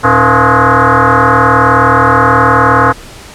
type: tone with frequency modulation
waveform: sine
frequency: 116.54 Hz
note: A#2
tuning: in tune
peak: -4 dBFS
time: 0.03-2.93 s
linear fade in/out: 20 ms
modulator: 194 Hz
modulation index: 7.4
effects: pink hiss -32 dBFS RMS until 3.34 s + low-pass 10000 Hz 12 dB/octave